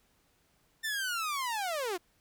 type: linear sweep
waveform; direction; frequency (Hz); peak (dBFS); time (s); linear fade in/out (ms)
sawtooth; down; 1807 to 329.6; -28; 0.83-1.98; 20
effects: pink hiss -70 dBFS RMS until 2.2 s